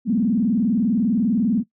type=tone with vibrato; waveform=sine; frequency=221.2 Hz; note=A3; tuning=9 cents sharp; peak=-16 dBFS; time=0.05-1.64 s; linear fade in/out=50 ms; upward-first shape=square; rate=20 Hz; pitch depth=190 cents each way; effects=noise-tail reverb RT60 0.1 s tail -19 dB re dry